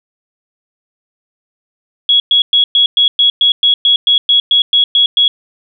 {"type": "tone bursts", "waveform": "sine", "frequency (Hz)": 3340, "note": "G#7", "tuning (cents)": 9, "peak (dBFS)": -6, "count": 15, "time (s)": [2.09, 5.28], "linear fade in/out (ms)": 2, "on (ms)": 110, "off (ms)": 110, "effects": []}